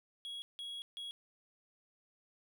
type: tone bursts at uneven times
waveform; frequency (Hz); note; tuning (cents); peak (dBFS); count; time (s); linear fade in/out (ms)
triangle; 3322; G#7; 0; -40; 3; 0.25-0.42 / 0.59-0.82 / 0.97-1.11; 0
effects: none